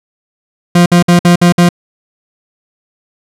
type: tone bursts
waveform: 40% pulse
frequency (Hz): 174.61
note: F3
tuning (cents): 0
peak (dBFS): -3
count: 6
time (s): 0.75-1.69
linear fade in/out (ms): 5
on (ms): 110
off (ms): 56
effects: low-pass 11000 Hz 12 dB/octave